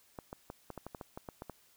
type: clicks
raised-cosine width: 1 ms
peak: -28 dBFS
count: 12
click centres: 0.188 / 0.329 / 0.501 / 0.703 / 0.777 / 0.866 / 0.948 / 1.012 / 1.175 / 1.288 / 1.421 / 1.497 s
effects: white hiss -66 dBFS RMS until 1.76 s